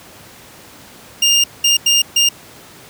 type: tone bursts at uneven times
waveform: 25% pulse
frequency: 2811 Hz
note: F7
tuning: 11 cents sharp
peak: -6 dBFS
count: 4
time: 1.22-1.44 / 1.64-1.77 / 1.86-2.02 / 2.16-2.29 s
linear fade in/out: 5 ms
effects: pink hiss -40 dBFS RMS until 2.89 s + high-pass 100 Hz 12 dB/octave